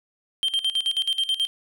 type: tone with tremolo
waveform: triangle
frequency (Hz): 3153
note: G7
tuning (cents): +9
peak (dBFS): -18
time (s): 0.43-1.47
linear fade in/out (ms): 0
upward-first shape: square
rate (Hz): 9.3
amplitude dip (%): 80
effects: none